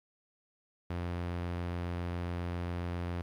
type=tone; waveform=sawtooth; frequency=87.31 Hz; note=F2; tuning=in tune; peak=-30 dBFS; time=0.9-3.22 s; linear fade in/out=5 ms; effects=low-pass 3000 Hz 12 dB/octave + 11-bit